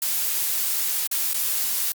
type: noise with dropouts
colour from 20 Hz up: blue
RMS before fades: -24 dBFS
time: 0.02-1.92 s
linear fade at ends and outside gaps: 1 ms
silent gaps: 1.07-1.114 / 1.333-1.343 s
effects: Opus 48 kbps